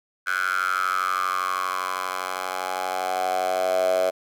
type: tone with high-pass filter sweep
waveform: 10% pulse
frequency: 92.5 Hz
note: F#2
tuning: in tune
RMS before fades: -25 dBFS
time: 0.26-4.11 s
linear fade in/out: 20 ms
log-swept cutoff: 1500 to 610 Hz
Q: 8.9
effects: none